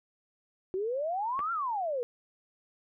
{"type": "exponential two-way sweep", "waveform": "sine", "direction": "up then down", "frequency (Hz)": [362.5, 1400, 465.4], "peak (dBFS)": -29, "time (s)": [0.74, 2.03], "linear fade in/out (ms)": 0, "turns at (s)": 1.52}
{"type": "clicks", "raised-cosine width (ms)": 0.5, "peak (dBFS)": [-24, -33], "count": 2, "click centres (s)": [1.392, 1.403]}
{"effects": []}